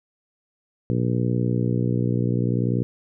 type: harmonic tone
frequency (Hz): 60.4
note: B1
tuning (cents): -38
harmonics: 2 / 3 / 4 / 5 / 6 / 7 / 8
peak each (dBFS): -22 / -26 / -28 / -30 / -32 / -33 / -34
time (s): 0.9-2.83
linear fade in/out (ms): 0
effects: none